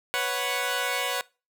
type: chord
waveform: 10% pulse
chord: B suspended second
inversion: none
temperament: equal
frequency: 493.9 / 554.4 / 740 Hz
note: B4 / C#5 / F#5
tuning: 0 / 0 / 0 cents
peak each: -22 dBFS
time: 0.14-1.21 s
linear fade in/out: 0 ms
effects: noise-tail reverb RT60 0.3 s tail -22 dB re dry